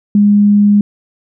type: tone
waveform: sine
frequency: 205.3 Hz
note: G#3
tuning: 20 cents flat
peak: -5 dBFS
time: 0.15-0.81 s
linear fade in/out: 2 ms
effects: none